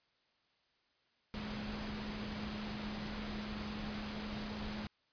sine tone in noise, 210.8 Hz, G#3, 26 cents sharp, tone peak -42 dBFS, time 1.34-4.87 s, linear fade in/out 0 ms, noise pink, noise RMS -44 dBFS, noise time 1.34-4.87 s, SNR -1 dB, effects white hiss -75 dBFS RMS until 5.12 s + resampled to 11025 Hz

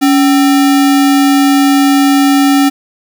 sine tone with sample-and-hold, 280 Hz, C#4, 18 cents sharp, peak -5 dBFS, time 0.01-2.7 s, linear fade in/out 20 ms, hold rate 1050 Hz, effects none

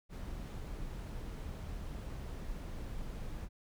brown noise, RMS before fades -42 dBFS, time 0.09-3.49 s, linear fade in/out 50 ms, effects none

